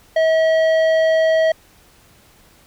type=tone with tanh clipping; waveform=sine; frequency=642 Hz; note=E5; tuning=46 cents flat; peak=-14 dBFS; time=0.16-1.52 s; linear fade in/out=5 ms; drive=11 dB; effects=pink hiss -51 dBFS RMS until 2.66 s